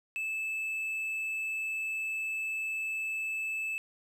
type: tone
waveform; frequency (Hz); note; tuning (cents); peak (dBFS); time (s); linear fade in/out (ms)
triangle; 2621; E7; -11; -30; 0.16-3.78; 0
effects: none